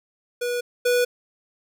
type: tone pair in turn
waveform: square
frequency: 486 / 489.9 Hz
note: B4 / B4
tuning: -28 / -14 cents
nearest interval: unison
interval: 14 cents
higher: second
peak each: -24 / -18 dBFS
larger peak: second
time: 0.41-0.61 / 0.85-1.05 s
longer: neither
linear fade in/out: 10 ms
effects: none